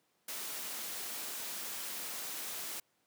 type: noise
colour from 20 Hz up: white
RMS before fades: -41 dBFS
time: 0.28-2.8 s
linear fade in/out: 5 ms
effects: pink hiss -75 dBFS RMS until 3.06 s + high-pass 200 Hz 12 dB/octave